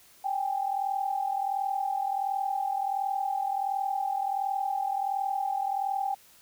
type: tone pair together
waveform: sine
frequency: 780.6 / 822 Hz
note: G5 / G#5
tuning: -8 / -18 cents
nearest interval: minor second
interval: 90 cents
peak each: -28 / -32 dBFS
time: 0.24-6.15 s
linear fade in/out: 10 ms
effects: white hiss -57 dBFS RMS until 6.41 s